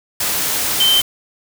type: tone in noise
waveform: sine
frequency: 3101 Hz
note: G7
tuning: 19 cents flat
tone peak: -11 dBFS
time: 0.8-1.01 s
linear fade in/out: 5 ms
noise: white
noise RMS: -19 dBFS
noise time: 0.2-1.02 s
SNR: +5 dB
effects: none